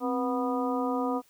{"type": "harmonic tone with a mistuned harmonic", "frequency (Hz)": 245.6, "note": "B3", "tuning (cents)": -9, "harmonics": [1, 2, 3, 4, 5], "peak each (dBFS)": [-29, -32, -34, -35, -36], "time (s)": [0, 1.22], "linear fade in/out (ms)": 50, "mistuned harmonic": 1, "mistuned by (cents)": 110, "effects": ["white hiss -63 dBFS RMS until 1.29 s"]}